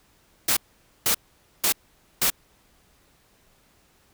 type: noise bursts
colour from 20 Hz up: white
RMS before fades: -21 dBFS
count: 4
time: 0.48-2.302 s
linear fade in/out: 5 ms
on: 88 ms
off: 490 ms
effects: pink hiss -61 dBFS RMS until 4.13 s